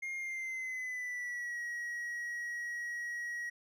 triangle tone with pitch glide, 2127 to 1905.9 Hz, C7 to A#6, +28 to +38 cents, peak -35 dBFS, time 0.02-3.5 s, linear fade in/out 10 ms, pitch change -190 cents, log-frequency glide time 0.17-1.59 s, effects none

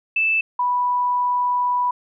sine tone pair in turn, 2637 / 984.9 Hz, E7 / B5, 0 / -5 cents, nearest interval octave + perfect fourth, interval 1705 cents, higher first, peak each -16 / -17 dBFS, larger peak first, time 0.16-0.41 / 0.59-1.91 s, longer second, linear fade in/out 5 ms, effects none

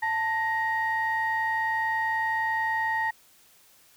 sine tone pair together, 885.4 / 1876 Hz, A5 / A#6, +11 / +11 cents, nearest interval octave + minor second, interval 1300 cents, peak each -26 dBFS, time 0.02-3.11 s, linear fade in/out 10 ms, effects tanh soft clip ceiling -18 dBFS + white hiss -58 dBFS RMS until 3.96 s

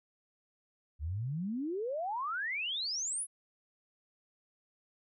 sine exponential sweep, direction up, 69.3 to 11000 Hz, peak -33 dBFS, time 0.99-3.27 s, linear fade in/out 50 ms, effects none

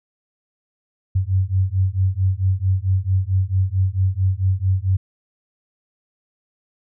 sine beating tone pair, 92.5 / 97 Hz, F#2 / G2, 0 / -18 cents, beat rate 4.5 Hz, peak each -19 dBFS, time 1.15-4.97 s, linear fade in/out 10 ms, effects none

